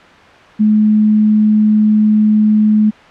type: tone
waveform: sine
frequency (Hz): 213.4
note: G#3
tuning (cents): +47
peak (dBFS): -7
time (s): 0.59-2.91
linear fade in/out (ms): 20
effects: white hiss -39 dBFS RMS until 3.1 s + low-pass 2000 Hz 12 dB/octave